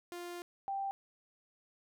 sawtooth / sine tone pair in turn, 350 / 785.7 Hz, F4 / G5, +4 / +4 cents, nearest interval octave + major second, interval 1400 cents, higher second, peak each -38 / -34 dBFS, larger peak second, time 0.12-0.42 / 0.68-0.91 s, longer first, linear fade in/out 0 ms, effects none

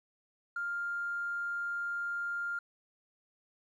triangle tone, 1400 Hz, F6, 4 cents sharp, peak -29 dBFS, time 0.56-2.59 s, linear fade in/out 5 ms, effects tanh soft clip ceiling -31 dBFS

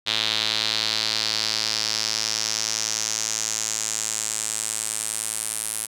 sawtooth tone with band-pass filter sweep, 109.8 Hz, A2, 3 cents flat, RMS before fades -26 dBFS, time 0.06-5.87 s, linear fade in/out 20 ms, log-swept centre 3700 to 9900 Hz, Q 3.8, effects none

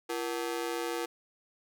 sawtooth ring-modulated tone, 408.2 Hz, G#4, 30 cents flat, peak -25 dBFS, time 0.09-1.06 s, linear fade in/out 10 ms, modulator 66.5 Hz, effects none

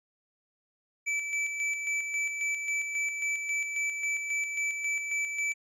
square tone with tremolo, 2312 Hz, D7, 28 cents flat, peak -28 dBFS, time 1.06-5.54 s, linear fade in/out 20 ms, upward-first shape square, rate 3.7 Hz, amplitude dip 45%, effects resampled to 24000 Hz

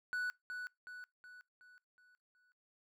triangle tone with echo, 1481 Hz, F#6, 1 cent sharp, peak -33 dBFS, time 0.13-0.3 s, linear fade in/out 0 ms, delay 370 ms, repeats 6, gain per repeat -6 dB, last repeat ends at 2.52 s, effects noise-tail reverb RT60 0.2 s tail -24 dB re dry

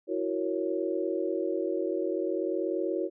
sine chord, F# dominant seventh, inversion third, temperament equal, 329.6 / 370 / 466.2 / 554.4 Hz, E4 / F#4 / A#4 / C#5, 0 / 0 / 0 / 0 cents, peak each -32 / -31 / -35 / -34 dBFS, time 0.07-3.1 s, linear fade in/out 50 ms, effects none

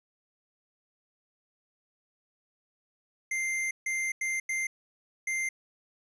square tone bursts at uneven times, 2093 Hz, C7, in tune, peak -29 dBFS, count 5, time 3.31-3.71 / 3.86-4.12 / 4.21-4.4 / 4.49-4.67 / 5.27-5.49 s, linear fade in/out 5 ms, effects resampled to 24000 Hz + 11-bit

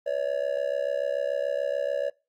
triangle tone with amplitude modulation, 566 Hz, C#5, 36 cents sharp, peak -19 dBFS, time 0.06-2.1 s, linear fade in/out 10 ms, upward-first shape sine, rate 66.9 Hz, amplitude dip 95%, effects noise-tail reverb RT60 0.3 s tail -25 dB re dry + Opus 32 kbps

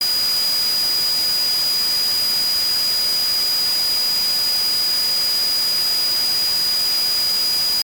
sine tone in noise, 4908 Hz, D#8, 25 cents flat, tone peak -16 dBFS, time 0.01-7.82 s, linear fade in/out 2 ms, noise white, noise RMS -26 dBFS, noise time 0.01-7.82 s, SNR +7 dB, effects MP3 96 kbps

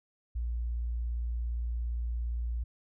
sine tone, 58.7 Hz, A#1, 13 cents sharp, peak -30 dBFS, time 0.35-2.64 s, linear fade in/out 10 ms, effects none

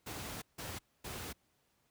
pink noise bursts at uneven times, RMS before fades -43 dBFS, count 3, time 0.06-0.42 / 0.58-0.79 / 1.04-1.33 s, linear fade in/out 10 ms, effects pink hiss -75 dBFS RMS until 1.9 s + high-pass 60 Hz 12 dB/octave

